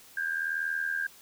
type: tone with amplitude modulation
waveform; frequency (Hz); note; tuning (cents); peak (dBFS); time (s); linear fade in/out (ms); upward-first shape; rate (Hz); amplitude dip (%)
sine; 1600; G6; +35; -25; 0.17-1.07; 5; sine; 81; 70
effects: white hiss -54 dBFS RMS until 1.21 s